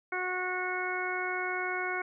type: harmonic tone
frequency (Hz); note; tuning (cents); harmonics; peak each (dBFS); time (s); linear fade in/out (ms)
365.9; F#4; -19; 1 / 2 / 3 / 4 / 5 / 6; -37 / -38 / -39 / -35 / -43 / -36; 0.12-2.02; 5
effects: none